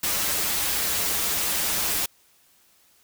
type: noise with comb filter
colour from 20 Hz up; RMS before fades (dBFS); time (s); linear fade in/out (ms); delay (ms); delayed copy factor
white; -25; 0.03-2.06; 5; 7.9; -0.7
effects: white hiss -60 dBFS RMS until 3.03 s